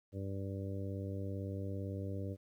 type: harmonic tone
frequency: 97.8 Hz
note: G2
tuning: 4 cents flat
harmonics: 1 / 2 / 3 / 4 / 5 / 6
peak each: -39 / -46 / -46 / -50 / -48 / -51 dBFS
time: 0.12-2.37 s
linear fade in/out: 50 ms
effects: 12-bit